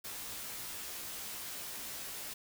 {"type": "noise with comb filter", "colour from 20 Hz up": "white", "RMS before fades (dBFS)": -43, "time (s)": [0.04, 2.34], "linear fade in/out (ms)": 10, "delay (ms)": 16, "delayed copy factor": -0.85, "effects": []}